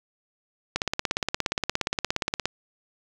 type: click train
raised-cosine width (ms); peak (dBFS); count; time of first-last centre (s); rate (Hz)
0.2; -7; 30; 0.76-2.456; 17.1
effects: 7-bit